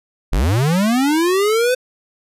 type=linear sweep; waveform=square; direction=up; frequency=34.2 to 513 Hz; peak=-14 dBFS; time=0.32-1.75 s; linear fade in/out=10 ms; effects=resampled to 32000 Hz